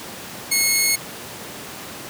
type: tone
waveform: 10% pulse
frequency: 2179 Hz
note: C#7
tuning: 30 cents flat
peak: -7 dBFS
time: 0.51-0.96 s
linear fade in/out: 10 ms
effects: pink hiss -34 dBFS RMS until 2.09 s + high-pass 150 Hz 12 dB/octave